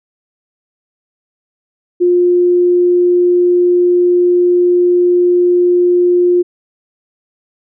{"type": "tone", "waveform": "sine", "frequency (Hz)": 354.5, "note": "F4", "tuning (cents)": 26, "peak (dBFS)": -7, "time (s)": [2, 6.43], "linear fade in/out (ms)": 20, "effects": []}